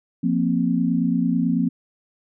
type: chord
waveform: sine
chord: F suspended fourth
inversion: none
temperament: just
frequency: 174.61 / 232.8 / 261.9 Hz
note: F3 / Bb3 / C4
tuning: 0 / -2 / +2 cents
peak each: -22 dBFS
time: 0.23-1.69 s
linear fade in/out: 10 ms
effects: none